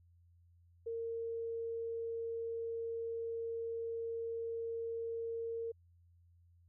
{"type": "tone", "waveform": "sine", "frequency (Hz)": 459.2, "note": "A#4", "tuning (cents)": -26, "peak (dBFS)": -37, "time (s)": [0.86, 5.72], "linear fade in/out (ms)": 10, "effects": ["added 86 Hz sine -63 dBFS peak until 6.68 s"]}